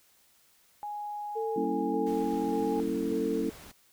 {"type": "tone with pitch glide", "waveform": "sine", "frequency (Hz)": [830.6, 823.4], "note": ["G#5", "G#5"], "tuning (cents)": [0, -15], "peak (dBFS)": -34, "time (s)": [0.83, 2.8], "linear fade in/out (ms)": 0, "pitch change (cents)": -15, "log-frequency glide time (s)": [1.41, 1.64]}
{"type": "tone with tremolo", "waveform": "sine", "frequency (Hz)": 447.1, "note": "A4", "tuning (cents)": 28, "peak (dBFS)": -30, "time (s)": [1.35, 3.51], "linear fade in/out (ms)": 20, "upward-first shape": "square", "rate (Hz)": 1.7, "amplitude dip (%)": 35}
{"type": "chord", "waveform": "sine", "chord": "G diminished seventh", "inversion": "none", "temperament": "equal with one note detuned", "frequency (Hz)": [193.63, 233.1, 277.2, 329.6], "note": ["G3", "Bb3", "Db4", "Fb4"], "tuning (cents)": [-21, 0, 0, 0], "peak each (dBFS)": [-37, -35, -33, -33], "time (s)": [1.56, 3.5], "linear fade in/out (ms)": 5}
{"type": "noise", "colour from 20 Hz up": "pink", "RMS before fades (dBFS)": -49, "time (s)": [2.06, 3.72], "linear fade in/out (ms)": 10}
{"effects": ["white hiss -64 dBFS RMS until 3.92 s"]}